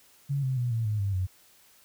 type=tone with pitch steps; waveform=sine; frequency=140.3 / 130.9 / 122.14 / 113.96 / 106.33 / 99.21 / 92.56 Hz; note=C#3 / C3 / B2 / A#2 / G#2 / G2 / F#2; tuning=+21 / +1 / -19 / -39 / +41 / +21 / +1 cents; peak=-25 dBFS; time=0.29-1.27 s; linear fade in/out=20 ms; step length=140 ms; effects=white hiss -59 dBFS RMS until 1.84 s